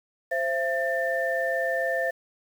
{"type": "tone cluster", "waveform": "sine", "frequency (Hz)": [525, 672, 1788], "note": ["C5", "E5", "A6"], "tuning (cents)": [6, 33, 27], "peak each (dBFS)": -28, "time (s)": [0.31, 2.11], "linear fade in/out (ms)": 10, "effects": ["8-bit"]}